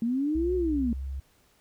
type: linear two-way sweep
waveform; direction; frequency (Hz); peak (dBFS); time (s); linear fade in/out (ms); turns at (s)
sine; up then down; 223.1 to 371 to 223.1; -24; 0.02-0.93; 2; 0.55
type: tone with pitch glide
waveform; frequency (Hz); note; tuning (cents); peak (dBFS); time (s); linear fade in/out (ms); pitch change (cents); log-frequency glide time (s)
sine; 63 to 67.52; B1 to C#2; +35 to -45; -31; 0.35-1.2; 5; +120; 0.76-1.04
effects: pink hiss -64 dBFS RMS until 1.6 s